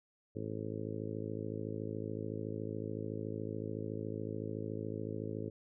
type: harmonic tone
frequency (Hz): 53.8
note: A1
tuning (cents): -38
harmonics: 2 / 3 / 4 / 5 / 6 / 7 / 8 / 9 / 10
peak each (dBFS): -43 / -46 / -46 / -46 / -45 / -49 / -44 / -51 / -51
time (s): 0.35-5.5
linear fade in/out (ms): 10
effects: none